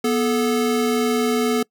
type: tone pair together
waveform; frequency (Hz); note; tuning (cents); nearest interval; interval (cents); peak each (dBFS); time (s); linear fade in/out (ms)
square; 243.6 / 434; B3 / A4; -24 / -24; minor seventh; 1000; -21 / -21; 0.04-1.63; 5
effects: noise-tail reverb RT60 0.1 s tail -25 dB re dry